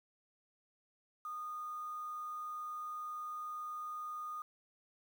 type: tone with quantisation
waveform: sine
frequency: 1229 Hz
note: D#6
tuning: 22 cents flat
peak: -40 dBFS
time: 1.25-4.42 s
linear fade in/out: 2 ms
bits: 10
effects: none